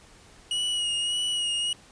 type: tone with vibrato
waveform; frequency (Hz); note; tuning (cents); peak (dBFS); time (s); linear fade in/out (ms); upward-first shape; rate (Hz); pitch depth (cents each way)
45% pulse; 2900; F#7; -35; -25; 0.51-1.73; 2; sine; 1.7; 29
effects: pink hiss -53 dBFS RMS until 1.91 s + resampled to 22050 Hz